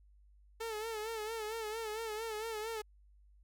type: tone with vibrato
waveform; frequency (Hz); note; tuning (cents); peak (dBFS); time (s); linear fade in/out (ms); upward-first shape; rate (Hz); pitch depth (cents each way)
sawtooth; 440; A4; 0; -34; 0.6-2.82; 10; sine; 4.4; 72
effects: added 50 Hz sine -60 dBFS peak until 3.43 s